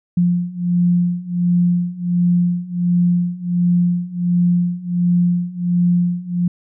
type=beating tone pair; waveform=sine; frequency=175 / 176.4 Hz; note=F3 / F3; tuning=+4 / +18 cents; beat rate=1.4 Hz; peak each=-18 / -16 dBFS; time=0.17-6.48 s; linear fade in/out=5 ms; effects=none